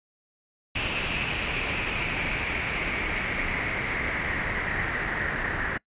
pink noise with low-pass filter sweep, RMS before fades -29 dBFS, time 0.75-5.78 s, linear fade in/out 10 ms, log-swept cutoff 2700 to 1800 Hz, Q 5.6, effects noise-tail reverb RT60 0.1 s tail -24 dB re dry + resampled to 8000 Hz

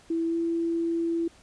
sine tone with pitch glide, 330.4 to 334.4 Hz, E4 to E4, +4 to +25 cents, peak -24 dBFS, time 0.1-1.28 s, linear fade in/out 5 ms, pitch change +21 cents, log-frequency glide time 0.27-0.36 s, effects pink hiss -56 dBFS RMS until 1.42 s + resampled to 22050 Hz

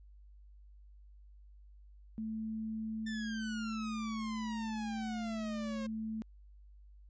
sine tone, 220 Hz, A3, in tune, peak -36 dBFS, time 2.18-6.22 s, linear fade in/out 0 ms
sawtooth exponential sweep, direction down, 1791 to 530 Hz, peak -39 dBFS, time 3.06-5.87 s, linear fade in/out 10 ms
effects added 50 Hz sine -54 dBFS peak until 7.09 s + resampled to 16000 Hz

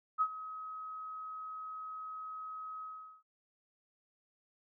sine tone with ADSR envelope, 1272 Hz, D#6, 38 cents sharp, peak -25 dBFS, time 0.18-3.23 s, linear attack 33 ms, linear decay 61 ms, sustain -16 dB, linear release 410 ms, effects none

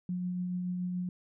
sine tone with tremolo, 180 Hz, F#3, 47 cents flat, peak -30 dBFS, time 0.09-1.09 s, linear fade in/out 2 ms, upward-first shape triangle, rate 7 Hz, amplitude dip 25%, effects none

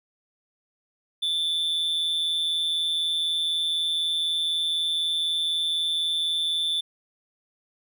triangle tone with amplitude modulation, 3520 Hz, A7, in tune, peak -19 dBFS, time 1.22-6.81 s, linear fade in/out 10 ms, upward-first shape sine, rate 164 Hz, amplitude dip 55%, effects none

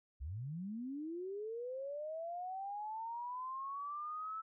sine linear sweep, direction up, 58.4 to 1318.5 Hz, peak -40 dBFS, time 0.2-4.42 s, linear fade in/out 20 ms, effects none

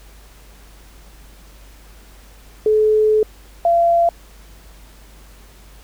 sine tone pair in turn, 430.2 / 682.9 Hz, A4 / F5, -39 / -39 cents, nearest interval minor sixth, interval 800 cents, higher second, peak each -11 dBFS, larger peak neither, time 2.66-3.23 / 3.65-4.09 s, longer first, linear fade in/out 2 ms, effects added 50 Hz sine -42 dBFS peak until 5.83 s + pink hiss -48 dBFS RMS until 5.83 s

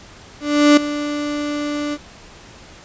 35% pulse tone with ADSR envelope, 293.7 Hz, D4, in tune, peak -5 dBFS, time 0.4-1.98 s, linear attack 370 ms, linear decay 6 ms, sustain -14 dB, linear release 48 ms, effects pink hiss -42 dBFS RMS until 2.84 s + resampled to 16000 Hz

